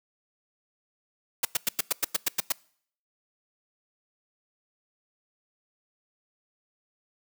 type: noise bursts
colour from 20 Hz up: white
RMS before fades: -24 dBFS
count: 10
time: 1.43-2.522 s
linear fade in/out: 5 ms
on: 21 ms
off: 98 ms
effects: noise-tail reverb RT60 0.6 s tail -24 dB re dry + high-pass 150 Hz 12 dB/octave